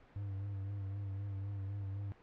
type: tone with vibrato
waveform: triangle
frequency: 99 Hz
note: G2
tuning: 18 cents sharp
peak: -36 dBFS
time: 0.16-2.12 s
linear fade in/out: 0 ms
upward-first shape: sine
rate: 3.9 Hz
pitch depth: 40 cents each way
effects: pink hiss -62 dBFS RMS until 2.22 s + low-pass 2000 Hz 12 dB/octave

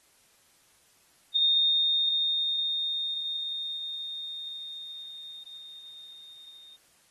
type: tone with level ramp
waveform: sine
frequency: 3671 Hz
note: A#7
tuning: 27 cents flat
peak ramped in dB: -19 to -48 dBFS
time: 1.34-6.77 s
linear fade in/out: 20 ms
effects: white hiss -63 dBFS RMS until 7.1 s + AAC 32 kbps

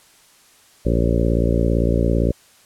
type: harmonic tone with a mistuned harmonic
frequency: 57.7 Hz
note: A#1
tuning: 17 cents flat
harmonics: 1 / 2 / 3 / 4 / 5 / 6 / 7 / 8 / 9 / 10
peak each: -19 / -22 / -24 / -25 / -26 / -27 / -27 / -28 / -29 / -29 dBFS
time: 0.85-2.32 s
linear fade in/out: 10 ms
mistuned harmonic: 10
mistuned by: -36 cents
effects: white hiss -52 dBFS RMS until 2.65 s + low-pass 11000 Hz 12 dB/octave

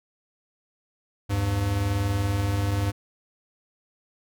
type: tone pair together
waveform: square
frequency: 79.8 / 100.54 Hz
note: D#2 / G2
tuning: +44 / +44 cents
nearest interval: major third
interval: 400 cents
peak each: -31 / -24 dBFS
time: 1.29-2.92 s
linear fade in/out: 20 ms
effects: none

